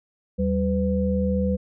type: tone cluster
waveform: sine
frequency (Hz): 77.8 / 192.9 / 501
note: D#2 / G3 / B4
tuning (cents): 0 / -28 / +25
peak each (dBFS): -26 / -22 / -26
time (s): 0.38-1.57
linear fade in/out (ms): 20
effects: none